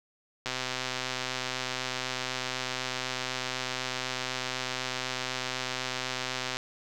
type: click train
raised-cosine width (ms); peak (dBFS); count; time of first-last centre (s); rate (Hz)
0.2; -14; 783; 0.46-6.569; 128
effects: none